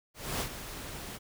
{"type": "noise with ADSR envelope", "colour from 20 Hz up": "pink", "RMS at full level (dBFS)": -32, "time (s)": [0.14, 1.19], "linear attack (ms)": 260, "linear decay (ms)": 85, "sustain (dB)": -10, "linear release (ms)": 33, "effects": []}